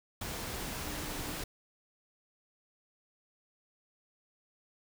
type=tone in noise; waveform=sine; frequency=299.4 Hz; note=D4; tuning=33 cents sharp; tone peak=-47 dBFS; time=0.84-1.41 s; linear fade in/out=5 ms; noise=pink; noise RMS=-39 dBFS; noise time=0.21-1.44 s; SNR=-11 dB; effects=none